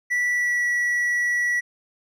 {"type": "tone with pitch glide", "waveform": "triangle", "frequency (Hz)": [1959, 1941], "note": ["B6", "B6"], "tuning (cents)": [-15, -31], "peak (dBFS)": -18, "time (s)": [0.1, 1.61], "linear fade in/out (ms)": 20, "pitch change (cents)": -16, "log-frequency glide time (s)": [0.32, 0.67], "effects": []}